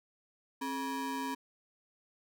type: ring-modulated tone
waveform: square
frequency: 349.2 Hz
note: F4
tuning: in tune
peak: -32 dBFS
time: 0.61-1.35 s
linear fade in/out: 10 ms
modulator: 618 Hz
effects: none